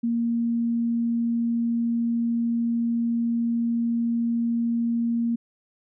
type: tone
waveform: sine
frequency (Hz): 233.4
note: A#3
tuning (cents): +2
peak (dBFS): -21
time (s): 0.03-5.36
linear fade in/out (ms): 10
effects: none